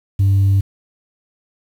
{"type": "tone", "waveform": "sine", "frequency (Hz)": 98, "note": "G2", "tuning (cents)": 0, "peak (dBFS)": -8, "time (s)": [0.19, 0.61], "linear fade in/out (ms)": 10, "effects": ["tanh soft clip ceiling -9 dBFS", "7-bit"]}